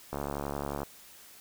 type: click train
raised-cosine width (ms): 1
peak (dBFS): -20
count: 51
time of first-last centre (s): 0.13-0.832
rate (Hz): 71.2
effects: white hiss -53 dBFS RMS until 1.4 s